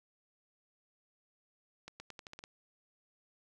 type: accelerating click train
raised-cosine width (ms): 0.2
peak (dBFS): -29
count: 8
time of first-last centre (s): 1.88-2.439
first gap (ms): 120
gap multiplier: 0.86
effects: none